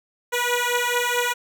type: beating tone pair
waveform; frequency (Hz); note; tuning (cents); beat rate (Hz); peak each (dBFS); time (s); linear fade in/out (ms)
10% pulse; 483.6 / 488.2; B4 / B4; -36 / -20; 4.6; -15; 0.32-1.34; 20
effects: none